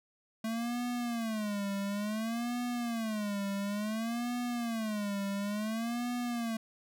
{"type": "tone with vibrato", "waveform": "square", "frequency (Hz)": 220, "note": "A3", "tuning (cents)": 0, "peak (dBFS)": -33, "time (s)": [0.44, 6.57], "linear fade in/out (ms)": 5, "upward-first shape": "sine", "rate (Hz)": 0.57, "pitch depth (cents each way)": 180, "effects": []}